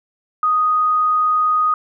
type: tone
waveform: sine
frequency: 1244.5 Hz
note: D#6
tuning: in tune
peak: -13 dBFS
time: 0.43-1.74 s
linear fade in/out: 2 ms
effects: none